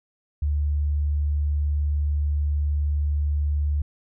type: tone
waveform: sine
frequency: 73.42 Hz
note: D2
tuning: in tune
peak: -20 dBFS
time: 0.42-3.82 s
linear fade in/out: 5 ms
effects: none